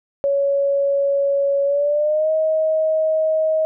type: tone with pitch glide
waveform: sine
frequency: 559 to 631.1 Hz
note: C#5 to D#5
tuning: +14 to +24 cents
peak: -15 dBFS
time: 0.24-3.65 s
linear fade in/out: 0 ms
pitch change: +210 cents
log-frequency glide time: 1.65-2.31 s
effects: none